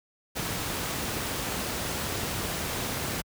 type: noise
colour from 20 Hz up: pink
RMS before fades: -31 dBFS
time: 0.35-3.22 s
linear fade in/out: 20 ms
effects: high-pass 60 Hz 12 dB/octave